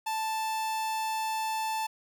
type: tone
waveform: 45% pulse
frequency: 880 Hz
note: A5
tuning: in tune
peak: -29 dBFS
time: 0.06-1.87 s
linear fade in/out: 10 ms
effects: none